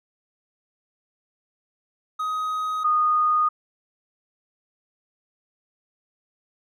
triangle / sine tone pair in turn, 1257 / 1232.6 Hz, D#6 / D#6, +17 / -17 cents, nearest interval unison, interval 34 cents, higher first, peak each -22 / -17 dBFS, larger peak second, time 2.19-2.84 / 2.84-3.49 s, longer neither, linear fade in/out 10 ms, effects none

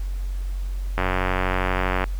click train, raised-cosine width 0.5 ms, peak -7 dBFS, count 99, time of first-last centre 0.98-2.041 s, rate 92.4 Hz, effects added 46 Hz sine -24 dBFS peak until 2.19 s + pink hiss -49 dBFS RMS until 2.19 s

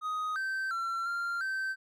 triangle tone with pitch steps, 1251 / 1552 / 1356 / 1389 / 1550 Hz, D#6 / G6 / E6 / F6 / G6, +9 / -18 / +49 / -10 / -20 cents, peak -29 dBFS, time 0.01-1.76 s, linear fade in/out 50 ms, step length 350 ms, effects none

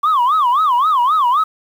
sine tone with vibrato, 1108 Hz, C#6, 1 cent flat, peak -9 dBFS, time 0.03-1.44 s, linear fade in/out 10 ms, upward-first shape sine, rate 3.8 Hz, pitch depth 260 cents each way, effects tanh soft clip ceiling -9 dBFS + 7-bit

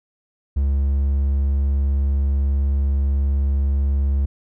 triangle tone, 69.3 Hz, C#2, in tune, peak -14 dBFS, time 0.56-4.26 s, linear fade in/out 10 ms, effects none

